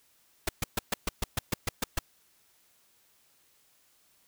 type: noise bursts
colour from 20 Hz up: pink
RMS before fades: -27 dBFS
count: 11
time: 0.47-1.99 s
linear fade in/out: 5 ms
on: 20 ms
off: 130 ms
effects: white hiss -66 dBFS RMS until 4.27 s